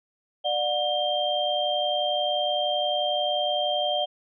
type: tone cluster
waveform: sine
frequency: 595 / 726 / 3173 Hz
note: D5 / F#5 / G7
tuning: +22 / -33 / +20 cents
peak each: -27 dBFS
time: 0.44-4.06 s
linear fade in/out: 20 ms
effects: none